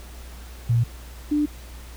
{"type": "tone pair in turn", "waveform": "sine", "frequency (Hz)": [117.7, 296.6], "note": ["A#2", "D4"], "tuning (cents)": [17, 17], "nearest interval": "octave + major third", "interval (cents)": 1600, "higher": "second", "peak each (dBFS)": [-16, -18], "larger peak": "first", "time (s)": [[0.69, 0.84], [1.31, 1.46]], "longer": "neither", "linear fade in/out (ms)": 10, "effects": ["added 60 Hz sine -38 dBFS peak until 1.96 s", "pink hiss -46 dBFS RMS until 1.96 s"]}